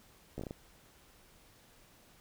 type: slowing click train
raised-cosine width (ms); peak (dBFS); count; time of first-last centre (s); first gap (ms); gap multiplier
2; -27; 6; 0.38-0.509; 14; 1.31
effects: pink hiss -62 dBFS RMS until 2.2 s